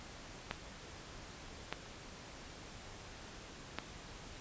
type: clicks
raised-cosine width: 0.3 ms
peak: -20 dBFS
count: 3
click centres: 0.511 / 1.726 / 3.786 s
effects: pink hiss -51 dBFS RMS until 4.4 s + resampled to 16000 Hz